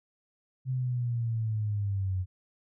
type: linear sweep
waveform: sine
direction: down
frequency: 130.81 to 90.8 Hz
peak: -27 dBFS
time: 0.65-2.26 s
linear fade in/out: 50 ms
effects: none